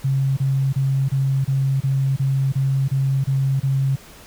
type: tone bursts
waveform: sine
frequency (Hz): 135.3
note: C#3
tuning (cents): -42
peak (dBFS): -16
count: 11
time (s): 0.04-3.96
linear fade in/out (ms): 10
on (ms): 330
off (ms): 29
effects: pink hiss -44 dBFS RMS until 4.26 s